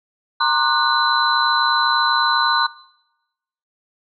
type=tone cluster; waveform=sine; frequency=932 / 1060 / 1192 / 1478 / 4027 Hz; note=A#5 / C6 / D6 / F#6 / B7; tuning=-1 / +22 / +25 / -2 / +33 cents; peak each=-21 dBFS; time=0.4-2.67 s; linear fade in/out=10 ms; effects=noise-tail reverb RT60 1.0 s tail -23 dB re dry